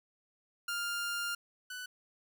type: tone pair in turn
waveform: sawtooth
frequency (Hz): 1400 / 1492.9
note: F6 / F#6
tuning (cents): +4 / +15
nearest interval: minor second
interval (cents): 111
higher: second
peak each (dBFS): -30 / -37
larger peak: first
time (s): 0.68-1.35 / 1.7-1.86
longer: first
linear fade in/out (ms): 5
effects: none